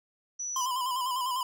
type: tone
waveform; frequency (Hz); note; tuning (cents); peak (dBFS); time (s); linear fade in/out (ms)
sine; 5920; F#8; 0; -32; 0.39-0.66; 10
type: tone with vibrato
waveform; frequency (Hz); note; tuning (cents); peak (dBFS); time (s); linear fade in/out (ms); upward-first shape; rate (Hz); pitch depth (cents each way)
square; 1015; B5; +47; -29; 0.56-1.43; 2; square; 10; 52
effects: none